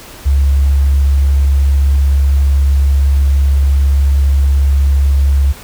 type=tone; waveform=sine; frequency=69.3 Hz; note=C#2; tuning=in tune; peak=-7 dBFS; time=0.25-5.53 s; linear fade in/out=20 ms; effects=pink hiss -34 dBFS RMS until 5.63 s